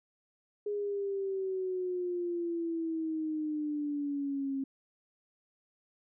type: exponential sweep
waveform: sine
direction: down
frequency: 415.3 to 269 Hz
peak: -31 dBFS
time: 0.66-4.64 s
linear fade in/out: 5 ms
effects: none